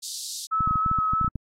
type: high-pass noise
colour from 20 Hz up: pink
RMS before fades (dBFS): -32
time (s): 0.02-0.47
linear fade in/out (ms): 20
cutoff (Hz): 3900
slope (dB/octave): 48
type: tone with vibrato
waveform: sine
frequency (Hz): 1291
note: E6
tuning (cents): -37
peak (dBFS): -21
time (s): 0.51-1.29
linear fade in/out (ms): 20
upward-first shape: square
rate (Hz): 3.2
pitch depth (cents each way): 14
type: clicks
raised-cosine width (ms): 5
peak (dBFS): -17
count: 12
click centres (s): 0.607 / 0.675 / 0.71 / 0.757 / 0.862 / 0.914 / 0.987 / 1.135 / 1.213 / 1.246 / 1.279 / 1.357
effects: low-pass 9000 Hz 12 dB/octave + AAC 48 kbps